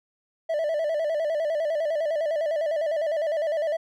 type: tone with vibrato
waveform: triangle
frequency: 622.3 Hz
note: D#5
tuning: in tune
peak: -21 dBFS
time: 0.49-3.77 s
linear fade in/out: 10 ms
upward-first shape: square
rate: 9.9 Hz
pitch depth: 86 cents each way
effects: none